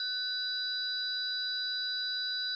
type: tone cluster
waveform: sine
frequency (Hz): 1508 / 3943 / 4836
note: F#6 / B7 / D8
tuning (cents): +32 / -4 / +50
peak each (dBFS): -38 / -34 / -37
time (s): 0-2.55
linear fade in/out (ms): 2
effects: none